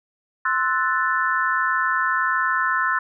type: chord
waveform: sine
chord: F# half-diminished seventh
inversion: second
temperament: equal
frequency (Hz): 1046.5 / 1318.5 / 1480 / 1760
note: C6 / E6 / F#6 / A6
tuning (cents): 0 / 0 / 0 / 0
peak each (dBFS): -24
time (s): 0.45-2.99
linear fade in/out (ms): 5
effects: none